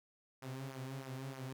sawtooth tone with flanger, 132.7 Hz, C3, 25 cents sharp, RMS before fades -45 dBFS, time 0.42-1.53 s, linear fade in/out 5 ms, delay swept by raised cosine 0.24 to 6.14 ms, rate 3.2 Hz, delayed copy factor -0.65, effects none

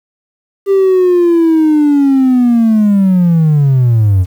triangle linear sweep, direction down, 396.7 to 88 Hz, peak -3 dBFS, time 0.66-4.26 s, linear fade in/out 50 ms, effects tanh soft clip ceiling -1 dBFS + 7-bit

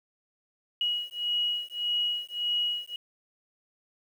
sine beating tone pair, 2904 / 2905.7 Hz, F#7 / F#7, -33 / -32 cents, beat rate 1.7 Hz, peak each -30 dBFS, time 0.81-2.96 s, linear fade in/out 2 ms, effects 9-bit

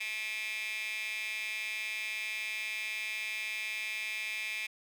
15% pulse tone with high-pass filter, 216.2 Hz, A3, 30 cents flat, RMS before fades -37 dBFS, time 0-4.67 s, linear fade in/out 10 ms, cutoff 2500 Hz, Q 7, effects none

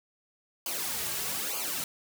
white noise with flanger, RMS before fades -33 dBFS, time 0.66-1.84 s, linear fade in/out 2 ms, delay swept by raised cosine 0.53 to 4.03 ms, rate 1.1 Hz, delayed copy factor -0.8, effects none

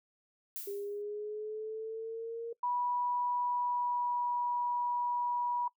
violet noise with exponential decay, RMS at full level -38 dBFS, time 0.56-1.02 s, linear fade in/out 0 ms, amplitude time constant 100 ms
sine linear sweep, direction up, 400.5 to 466.2 Hz, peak -36 dBFS, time 0.67-2.53 s, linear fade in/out 5 ms
sine tone with pitch glide, 977 to 969.7 Hz, B5 to B5, -19 to -32 cents, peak -30 dBFS, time 2.63-5.68 s, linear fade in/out 5 ms, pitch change -13 cents, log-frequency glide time 3.44-4.31 s
effects noise-tail reverb RT60 0.1 s tail -22 dB re dry

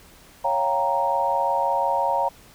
sine chord, G half-diminished seventh, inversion second, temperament equal, 554.4 / 698.5 / 784 / 932.3 Hz, Db5 / F5 / G5 / Bb5, 0 / 0 / 0 / 0 cents, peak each -26 / -27 / -27 / -22 dBFS, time 0.44-2.29 s, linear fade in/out 10 ms, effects pink hiss -50 dBFS RMS until 2.54 s

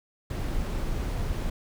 brown noise, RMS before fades -29 dBFS, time 0.3-1.5 s, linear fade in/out 5 ms, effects none

